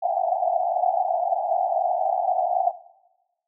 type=band-pass noise; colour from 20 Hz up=white; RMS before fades=-23 dBFS; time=0.02-2.72 s; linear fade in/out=20 ms; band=670 to 770 Hz; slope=96 dB/octave; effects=noise-tail reverb RT60 1.0 s tail -17 dB re dry